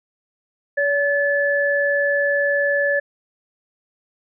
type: tone pair together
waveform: sine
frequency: 569.4 / 1730 Hz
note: C#5 / A6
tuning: +46 / -30 cents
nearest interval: octave + perfect fifth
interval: 1924 cents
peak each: -19 dBFS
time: 0.77-3 s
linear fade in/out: 10 ms
effects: none